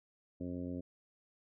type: harmonic tone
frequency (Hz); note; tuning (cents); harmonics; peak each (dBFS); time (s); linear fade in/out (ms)
88.9; F2; +31; 1 / 2 / 3 / 4 / 5 / 6 / 7; -46 / -45 / -40 / -50 / -52 / -50 / -55; 0.4-0.81; 10
effects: none